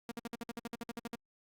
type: tone bursts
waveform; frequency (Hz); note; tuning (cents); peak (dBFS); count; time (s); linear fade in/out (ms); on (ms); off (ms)
sawtooth; 234; A#3; +7; -34; 14; 0.09-1.154; 2; 24; 56
effects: Opus 48 kbps